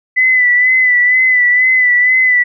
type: tone with vibrato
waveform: sine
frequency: 1999 Hz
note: B6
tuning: 20 cents sharp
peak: -7 dBFS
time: 0.16-2.44 s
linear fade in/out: 20 ms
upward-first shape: sine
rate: 2.1 Hz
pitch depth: 38 cents each way
effects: none